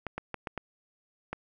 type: clicks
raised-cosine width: 0.5 ms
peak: -19 dBFS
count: 6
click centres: 0.067 / 0.18 / 0.343 / 0.472 / 0.577 / 1.33 s
effects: none